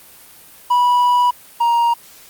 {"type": "tone pair in turn", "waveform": "triangle", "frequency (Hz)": [979, 939.3], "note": ["B5", "A#5"], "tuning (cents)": [-15, 13], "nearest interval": "minor second", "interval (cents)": 72, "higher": "first", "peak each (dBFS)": [-9, -10], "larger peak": "first", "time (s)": [[0.7, 1.31], [1.6, 1.94]], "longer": "first", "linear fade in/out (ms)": 10, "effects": ["white hiss -43 dBFS RMS until 2.29 s", "Opus 32 kbps"]}